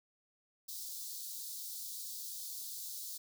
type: high-pass noise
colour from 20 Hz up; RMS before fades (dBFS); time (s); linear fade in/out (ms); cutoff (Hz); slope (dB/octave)
white; -44; 0.68-3.18; 10; 3800; 48
effects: none